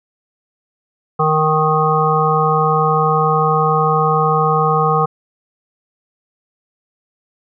harmonic tone, 155.56 Hz, D#3, in tune, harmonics 1 / 3 / 5 / 7 / 8, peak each -18 / -18 / -18 / -18 / -18 dBFS, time 1.19-5.06 s, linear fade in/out 10 ms, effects none

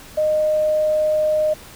sine tone, 615 Hz, D#5, 20 cents flat, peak -15 dBFS, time 0.17-1.54 s, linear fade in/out 10 ms, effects pink hiss -41 dBFS RMS until 1.75 s

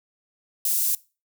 white high-pass noise, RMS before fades -23 dBFS, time 0.65-0.95 s, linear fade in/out 2 ms, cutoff 8100 Hz, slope 12 dB/octave, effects noise-tail reverb RT60 0.3 s tail -21 dB re dry

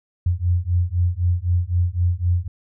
sine beating tone pair, 86.4 / 90.3 Hz, F2 / F#2, -18 / -42 cents, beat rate 3.9 Hz, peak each -20 dBFS, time 0.26-2.48 s, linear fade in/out 5 ms, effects none

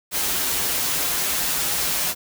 white noise with comb filter, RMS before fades -23 dBFS, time 0.11-2.15 s, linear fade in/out 50 ms, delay 9.1 ms, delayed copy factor -0.6, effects none

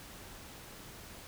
silence, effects pink hiss -50 dBFS RMS until 1.27 s

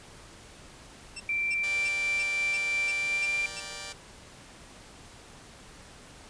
15% pulse tone bursts, 2690 Hz, E7, 34 cents sharp, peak -29 dBFS, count 8, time 1.16-3.604 s, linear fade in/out 10 ms, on 43 ms, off 300 ms
sine tone with pitch glide, 2349 to 2371 Hz, D7 to D7, 0 to +16 cents, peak -26 dBFS, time 1.29-3.46 s, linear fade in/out 2 ms, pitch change +16 cents, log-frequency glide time 2.97-3.3 s
5% pulse chord, G minor, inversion first, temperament just, 470.4 / 588 / 784 Hz, Bb4 / D5 / G5, +16 / +2 / 0 cents, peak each -35 / -31 / -32 dBFS, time 1.63-3.93 s, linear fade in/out 10 ms
effects pink hiss -50 dBFS RMS until 6.29 s + resampled to 22050 Hz

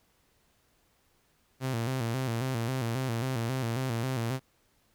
sawtooth tone with vibrato, 122.9 Hz, B2, 8 cents flat, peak -25 dBFS, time 1.6-4.4 s, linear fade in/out 50 ms, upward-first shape square, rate 3.7 Hz, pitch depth 110 cents each way, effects pink hiss -69 dBFS RMS until 4.94 s

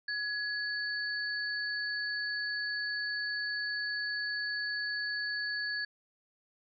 sine tone pair together, 1680 / 4485 Hz, G#6 / C#8, +19 / +19 cents, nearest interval octave + perfect fourth, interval 1700 cents, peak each -33 / -38 dBFS, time 0.08-5.85 s, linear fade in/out 5 ms, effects none

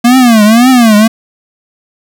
square tone with vibrato, 232.9 Hz, A#3, 1 cent flat, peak -3 dBFS, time 0.04-1.08 s, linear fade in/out 10 ms, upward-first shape triangle, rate 1.9 Hz, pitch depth 220 cents each way, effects none

